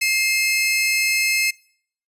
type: tone pair together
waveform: sawtooth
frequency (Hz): 2113 / 2591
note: C7 / E7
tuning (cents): +16 / -30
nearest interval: major third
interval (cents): 354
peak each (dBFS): -17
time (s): 0.01-1.51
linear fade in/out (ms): 10
effects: noise-tail reverb RT60 0.6 s tail -24 dB re dry + resampled to 32000 Hz